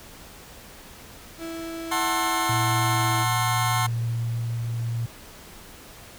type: tone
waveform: 35% pulse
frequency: 329.6 Hz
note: E4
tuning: in tune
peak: -30 dBFS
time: 1.38-3.26 s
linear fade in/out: 50 ms
type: chord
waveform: sawtooth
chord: F# half-diminished seventh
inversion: none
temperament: just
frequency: 740 / 888 / 1065.6 / 1332 Hz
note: F#5 / A5 / C6 / E6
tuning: 0 / +16 / +31 / +18 cents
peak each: -25 / -25 / -22 / -27 dBFS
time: 1.91-3.87 s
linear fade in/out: 10 ms
type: tone with tremolo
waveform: sine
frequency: 116.54 Hz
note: A#2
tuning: in tune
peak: -23 dBFS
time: 2.49-5.06 s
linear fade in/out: 5 ms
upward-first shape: triangle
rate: 0.81 Hz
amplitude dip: 25%
effects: pink hiss -45 dBFS RMS until 6.18 s